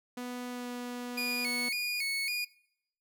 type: tone with pitch glide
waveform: sawtooth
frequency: 246.9 to 244.8 Hz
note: B3 to B3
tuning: 0 to -15 cents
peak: -33 dBFS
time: 0.17-1.69 s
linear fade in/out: 5 ms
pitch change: -15 cents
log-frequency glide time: 0.5-0.68 s
type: tone with vibrato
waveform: 30% pulse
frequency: 2321 Hz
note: D7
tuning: 21 cents flat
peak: -28 dBFS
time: 1.17-2.45 s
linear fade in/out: 10 ms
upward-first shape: square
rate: 1.8 Hz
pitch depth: 88 cents each way
effects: noise-tail reverb RT60 0.7 s tail -21 dB re dry